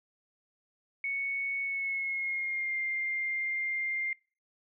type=tone with pitch glide; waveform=sine; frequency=2217 to 2106 Hz; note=C#7 to C7; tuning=0 to +11 cents; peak=-30 dBFS; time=1.04-4.13 s; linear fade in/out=2 ms; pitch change=-89 cents; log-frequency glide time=1.62-2.77 s; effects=noise-tail reverb RT60 0.4 s tail -25 dB re dry